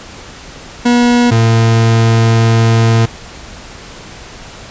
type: tone pair in turn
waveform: 40% pulse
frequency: 241.4 / 113.86 Hz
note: B3 / A#2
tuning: -39 / -40 cents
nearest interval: octave + minor second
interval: 1301 cents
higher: first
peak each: -6 dBFS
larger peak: neither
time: 0.85-1.31 / 1.31-3.06 s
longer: second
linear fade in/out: 10 ms
effects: pink hiss -32 dBFS RMS until 4.7 s + resampled to 16000 Hz